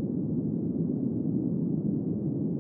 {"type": "band-pass noise", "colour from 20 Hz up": "white", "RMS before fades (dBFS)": -29, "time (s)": [0, 2.59], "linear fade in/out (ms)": 0, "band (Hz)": [140, 270], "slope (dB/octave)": 24, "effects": []}